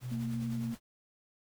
pink noise with tremolo, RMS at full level -50 dBFS, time 0-0.8 s, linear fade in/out 50 ms, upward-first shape sine, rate 9.8 Hz, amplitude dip 50%
sine tone, 125.1 Hz, B2, 23 cents sharp, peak -36 dBFS, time 0.01-0.74 s, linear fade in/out 50 ms
sine tone with vibrato, 229.5 Hz, A#3, 27 cents flat, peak -34 dBFS, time 0.11-0.75 s, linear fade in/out 10 ms, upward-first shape sine, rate 12 Hz, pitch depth 21 cents each way
effects none

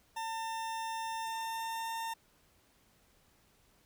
40% pulse tone with pitch glide, 900 to 908.9 Hz, A5 to A#5, +39 to -44 cents, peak -35 dBFS, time 0.16-2.14 s, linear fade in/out 10 ms, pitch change +17 cents, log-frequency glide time 1.2-1.93 s, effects pink hiss -68 dBFS RMS until 3.85 s

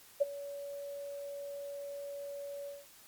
sine tone with ADSR envelope, 567 Hz, C#5, 39 cents sharp, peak -22 dBFS, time 0.2-2.86 s, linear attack 18 ms, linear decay 20 ms, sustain -18 dB, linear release 190 ms, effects white hiss -58 dBFS RMS until 3.07 s + Opus 48 kbps

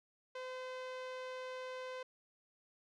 sawtooth tone with low-pass filter, 512 Hz, C5, 38 cents flat, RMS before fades -45 dBFS, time 0.35-2.03 s, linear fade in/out 5 ms, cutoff 4100 Hz, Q 0.68, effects none

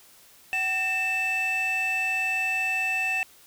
triangle tone cluster, 757 / 1817 / 2642 Hz, F#5 / A#6 / E7, +39 / -45 / +3 cents, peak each -30 / -30 / -22 dBFS, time 0.53-3.23 s, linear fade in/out 0 ms, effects tanh soft clip ceiling -18 dBFS + white hiss -54 dBFS RMS until 3.46 s

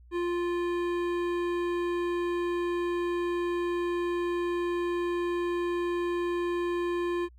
triangle tone with hard clipping, 348.8 Hz, F4, 2 cents flat, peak -29 dBFS, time 0.11-7.29 s, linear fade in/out 50 ms, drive 18 dB, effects added 60 Hz sine -51 dBFS peak until 7.38 s

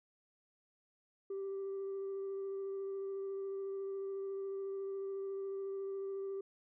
sine tone with vibrato, 390.8 Hz, G4, 5 cents flat, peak -36 dBFS, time 1.3-6.41 s, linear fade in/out 5 ms, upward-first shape sine, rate 14 Hz, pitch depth 11 cents each way, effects tanh soft clip ceiling -36 dBFS

